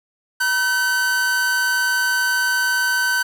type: tone pair together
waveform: 45% pulse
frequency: 961.9 / 1527 Hz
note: B5 / G6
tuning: -46 / -46 cents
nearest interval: minor sixth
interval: 800 cents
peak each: -28 / -17 dBFS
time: 0.4-3.23 s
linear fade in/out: 10 ms
effects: none